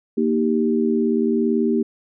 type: chord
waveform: sine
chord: Eb major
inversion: second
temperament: equal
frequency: 233.1 / 311.1 / 392 Hz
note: Bb3 / Eb4 / G4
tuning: 0 / 0 / 0 cents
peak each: -19 / -23 / -21 dBFS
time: 0.17-1.83 s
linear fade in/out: 10 ms
effects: none